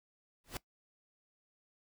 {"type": "noise with exponential growth", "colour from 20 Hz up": "pink", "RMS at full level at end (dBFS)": -36, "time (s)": [0.44, 0.57], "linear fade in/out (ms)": 2, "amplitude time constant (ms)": 28, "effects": ["noise-tail reverb RT60 0.1 s tail -19 dB re dry"]}